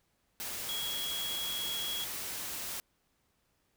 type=tone in noise; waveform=sine; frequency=3322 Hz; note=G#7; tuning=in tune; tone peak=-35 dBFS; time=0.69-2.04 s; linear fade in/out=0 ms; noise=white; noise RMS=-39 dBFS; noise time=0.4-2.8 s; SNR=+1 dB; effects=pink hiss -75 dBFS RMS until 3.76 s